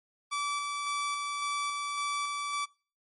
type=tone with tremolo; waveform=sawtooth; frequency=1156 Hz; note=D6; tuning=28 cents flat; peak=-26 dBFS; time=0.31-2.66 s; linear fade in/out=20 ms; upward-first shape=square; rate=1.8 Hz; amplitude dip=25%; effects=noise-tail reverb RT60 0.4 s tail -25 dB re dry + MP3 48 kbps